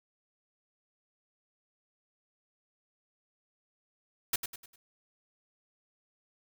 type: noise with echo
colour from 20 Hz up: white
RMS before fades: -28 dBFS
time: 4.33-4.36 s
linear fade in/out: 5 ms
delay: 100 ms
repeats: 4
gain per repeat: -8 dB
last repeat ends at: 4.76 s
effects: none